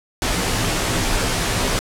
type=noise with comb filter; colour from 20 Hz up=pink; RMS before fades=-20 dBFS; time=0.22-1.79 s; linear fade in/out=0 ms; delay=14 ms; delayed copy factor=-0.65; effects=low-pass 10000 Hz 12 dB/octave